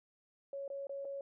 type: tone with dropouts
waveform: sine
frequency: 555 Hz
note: C#5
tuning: 2 cents sharp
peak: -39 dBFS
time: 0.53-1.21 s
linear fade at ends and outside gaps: 2 ms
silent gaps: 0.679-0.701 / 0.87-0.894 / 1.048-1.052 s
effects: none